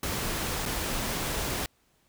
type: noise with dropouts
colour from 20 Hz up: pink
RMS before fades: -31 dBFS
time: 0.03-1.66 s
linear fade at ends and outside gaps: 2 ms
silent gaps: 0.655-0.659 s
effects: pink hiss -68 dBFS RMS until 2.08 s